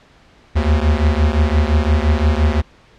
square beating tone pair, 73.5 / 79.3 Hz, D2 / D#2, +2 / +33 cents, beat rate 5.8 Hz, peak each -15 / -17 dBFS, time 0.55-2.62 s, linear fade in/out 20 ms, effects pink hiss -49 dBFS RMS until 2.98 s + low-pass 4000 Hz 12 dB/octave

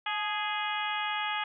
harmonic tone with a mistuned harmonic, 415.2 Hz, G#4, in tune, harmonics 2 / 3 / 4 / 5 / 6 / 7 / 8, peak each -34 / -36 / -37 / -38 / -39 / -39 / -40 dBFS, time 0.06-1.44 s, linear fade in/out 5 ms, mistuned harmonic 2, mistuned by +43 cents, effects none

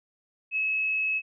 sine tone, 2579 Hz, E7, 39 cents flat, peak -24 dBFS, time 0.51-1.22 s, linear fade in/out 50 ms, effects none

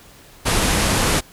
pink low-pass noise, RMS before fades -18 dBFS, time 0.45-1.21 s, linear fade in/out 20 ms, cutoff 12000 Hz, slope 96 dB/octave, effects pink hiss -46 dBFS RMS until 1.32 s

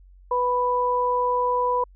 sine tone pair together, 494.5 / 989 Hz, B4 / B5, +2 / +2 cents, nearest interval octave, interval 1200 cents, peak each -24 / -21 dBFS, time 0.31-1.84 s, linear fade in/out 5 ms, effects added 46 Hz sine -47 dBFS peak until 1.95 s

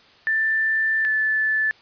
sine tone pair in turn, 1772 / 1745.6 Hz, A6 / A6, +12 / -14 cents, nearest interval unison, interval 26 cents, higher first, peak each -18 dBFS, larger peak neither, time 0.27-1.05 / 1.05-1.71 s, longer first, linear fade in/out 0 ms, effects white hiss -52 dBFS RMS until 1.81 s + resampled to 11025 Hz

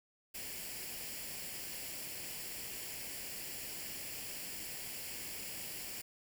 white noise with comb filter, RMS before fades -44 dBFS, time 0.34-6.02 s, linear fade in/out 10 ms, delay 0.4 ms, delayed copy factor +0.6, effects none

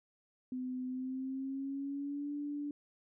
sine tone with pitch glide, 254.4 to 290.5 Hz, C4 to D4, -48 to -19 cents, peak -36 dBFS, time 0.52-2.71 s, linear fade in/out 2 ms, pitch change +229 cents, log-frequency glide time 0.87-2.33 s, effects none

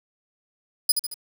15% pulse tone with echo, 4976 Hz, D#8, 1 cent flat, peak -8 dBFS, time 0.89-0.92 s, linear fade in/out 5 ms, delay 74 ms, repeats 3, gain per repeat -6 dB, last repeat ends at 1.142 s, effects 8-bit

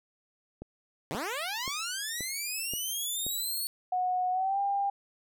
click train, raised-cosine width 2 ms, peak -27 dBFS, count 6, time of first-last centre 0.62-3.266 s, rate 1.89 Hz
10% pulse linear sweep, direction up, 126.2 to 4435 Hz, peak -24 dBFS, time 1.11-3.67 s, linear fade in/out 0 ms
sine tone with pitch glide, 732 to 798.3 Hz, F#5 to G5, -19 to +31 cents, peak -26 dBFS, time 3.92-4.9 s, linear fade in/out 5 ms, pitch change +150 cents, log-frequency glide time 4.31-4.59 s
effects none

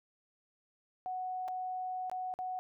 sine tone with dropouts, 740 Hz, F#5, in tune, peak -35 dBFS, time 1.06-2.59 s, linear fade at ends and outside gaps 0 ms, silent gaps 1.48-1.484 / 2.098-2.115 / 2.339-2.389 s, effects none

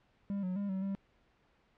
triangle tone with pitch steps, 199.6 / 183.3 / 201.4 / 190.2 / 196 Hz, G3 / F#3 / G3 / F#3 / G3, +32 / -16 / +47 / +48 / 0 cents, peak -31 dBFS, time 0.3-0.95 s, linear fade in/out 0 ms, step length 130 ms, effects pink hiss -70 dBFS RMS until 1.77 s + low-pass 3000 Hz 12 dB/octave

